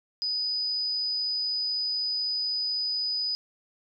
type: tone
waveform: sine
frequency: 4978 Hz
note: D#8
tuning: in tune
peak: -26 dBFS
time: 0.22-3.35 s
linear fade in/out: 0 ms
effects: none